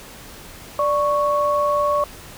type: tone pair together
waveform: sine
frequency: 587.3 / 1108.7 Hz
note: D5 / C#6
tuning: 0 / 0 cents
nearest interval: major seventh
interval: 1100 cents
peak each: -19 dBFS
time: 0.79-2.04 s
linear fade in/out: 2 ms
effects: pink hiss -40 dBFS RMS until 2.37 s